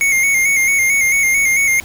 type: tone with vibrato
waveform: square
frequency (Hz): 2169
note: C#7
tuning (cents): -38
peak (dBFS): -12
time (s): 0.01-1.8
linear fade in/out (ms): 0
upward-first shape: square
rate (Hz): 4.5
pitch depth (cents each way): 41
effects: pink hiss -37 dBFS RMS until 1.84 s